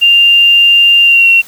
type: tone with pitch glide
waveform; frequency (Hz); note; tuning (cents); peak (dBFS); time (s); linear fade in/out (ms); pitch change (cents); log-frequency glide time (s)
sine; 2793 to 2734; F7 to F7; -1 to -37; -3; 0.01-1.42; 20; -36; 1.02-1.29
effects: white hiss -36 dBFS RMS until 1.47 s